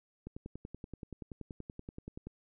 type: click train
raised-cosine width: 3 ms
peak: -30 dBFS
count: 22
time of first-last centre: 0.27-2.27 s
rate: 10.5 Hz
effects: none

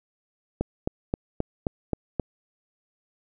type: click train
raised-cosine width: 2 ms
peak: -11 dBFS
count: 7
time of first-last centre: 0.61-2.197 s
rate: 3.78 Hz
effects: none

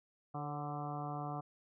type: harmonic tone with a mistuned harmonic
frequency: 146.83 Hz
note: D3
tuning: in tune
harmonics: 1 / 2 / 3 / 4 / 5 / 6 / 7 / 8 / 9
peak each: -42 / -47 / -52 / -52 / -43 / -53 / -50 / -48 / -55 dBFS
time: 0.34-1.41 s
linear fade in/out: 10 ms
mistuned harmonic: 4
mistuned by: -52 cents
effects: none

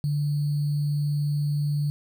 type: tone with sample-and-hold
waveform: sine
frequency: 146.5 Hz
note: D3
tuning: 4 cents flat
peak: -22 dBFS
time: 0.04-1.9 s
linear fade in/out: 0 ms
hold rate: 4410 Hz
effects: none

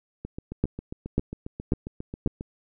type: two click trains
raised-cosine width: 3 ms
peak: -21 / -9 dBFS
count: 17 / 4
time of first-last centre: 0.25-2.409 / 0.64-2.262 s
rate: 7.41 / 1.85 Hz
effects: none

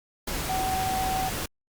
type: tone in noise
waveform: sine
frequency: 757 Hz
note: F#5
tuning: 39 cents sharp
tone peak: -26 dBFS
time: 0.49-1.29 s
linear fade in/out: 5 ms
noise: pink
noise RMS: -31 dBFS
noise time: 0.27-1.46 s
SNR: +2 dB
effects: Opus 48 kbps

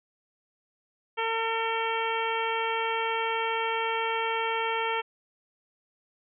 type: harmonic tone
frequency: 452.4 Hz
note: A4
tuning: 48 cents sharp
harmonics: 1 / 2 / 3 / 4 / 5 / 6 / 7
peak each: -32 / -30 / -34 / -37 / -35 / -37 / -38 dBFS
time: 1.17-5.02 s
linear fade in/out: 20 ms
effects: none

